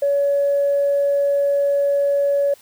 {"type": "tone", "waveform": "sine", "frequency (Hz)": 565, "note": "C#5", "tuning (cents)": 33, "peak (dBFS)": -14, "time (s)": [0.02, 2.54], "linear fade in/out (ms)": 5, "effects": ["tanh soft clip ceiling -10 dBFS", "white hiss -50 dBFS RMS until 2.61 s"]}